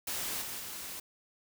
white noise with level steps, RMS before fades -36 / -40 / -42 dBFS, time 0.07-1 s, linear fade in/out 5 ms, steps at 0.41 / 0.59 s, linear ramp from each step 10 ms, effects none

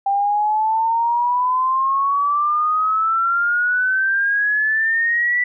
sine exponential sweep, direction up, 789 to 1975.5 Hz, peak -15 dBFS, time 0.06-5.44 s, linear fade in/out 5 ms, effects none

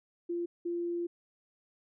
sine tone bursts at uneven times, 345 Hz, F4, 21 cents flat, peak -31 dBFS, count 2, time 0.29-0.46 / 0.65-1.07 s, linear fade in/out 10 ms, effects none

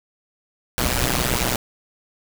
pink noise with amplitude modulation, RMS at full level -17 dBFS, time 0.78-1.56 s, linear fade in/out 0 ms, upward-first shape sine, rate 124 Hz, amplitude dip 100%, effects none

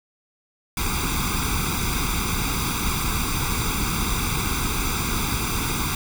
pink noise with comb filter, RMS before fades -24 dBFS, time 0.77-5.95 s, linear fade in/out 2 ms, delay 0.83 ms, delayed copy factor +0.95, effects none

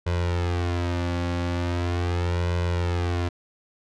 sawtooth tone with flanger, 87.3 Hz, F2, in tune, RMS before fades -25 dBFS, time 0.06-3.29 s, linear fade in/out 10 ms, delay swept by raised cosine 2 to 3.6 ms, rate 0.4 Hz, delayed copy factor +1, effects low-pass 5000 Hz 12 dB/octave

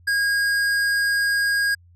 sine tone with hard clipping, 1632 Hz, G#6, 31 cents flat, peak -20 dBFS, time 0.07-1.75 s, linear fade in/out 10 ms, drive 13 dB, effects added 87 Hz sine -49 dBFS peak until 1.95 s

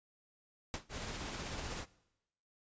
pink noise with exponential decay, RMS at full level -36 dBFS, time 0.74-0.87 s, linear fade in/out 0 ms, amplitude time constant 28 ms
pink noise with tremolo, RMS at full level -41 dBFS, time 0.89-1.86 s, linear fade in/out 50 ms, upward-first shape sine, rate 16 Hz, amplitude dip 25%
effects noise-tail reverb RT60 0.9 s tail -21 dB re dry + resampled to 16000 Hz

